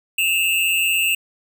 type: tone pair together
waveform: square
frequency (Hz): 2618 / 2794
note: E7 / F7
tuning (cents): -13 / 0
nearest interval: minor second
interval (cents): 113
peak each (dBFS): -20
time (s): 0.18-1.15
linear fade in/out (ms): 5
effects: none